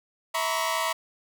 sawtooth tone cluster, 650 / 937 / 1007 / 1124 Hz, E5 / A#5 / B5 / C#6, -24 / +9 / +33 / +24 cents, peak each -27 dBFS, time 0.34-0.93 s, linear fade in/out 10 ms, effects none

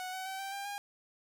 sawtooth tone with pitch steps, 739 / 752.8 / 766.8 / 781.1 / 795.7 / 810.6 Hz, F#5 / F#5 / G5 / G5 / G5 / G#5, -2 / +30 / -38 / -6 / +26 / -42 cents, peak -34 dBFS, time 0-0.78 s, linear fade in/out 0 ms, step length 130 ms, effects none

